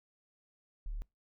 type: tone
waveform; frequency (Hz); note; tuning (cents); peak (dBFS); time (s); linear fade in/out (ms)
sine; 36.71; D1; 0; -35; 0.86-1.02; 0
effects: noise-tail reverb RT60 0.2 s tail -24 dB re dry + tanh soft clip ceiling -31 dBFS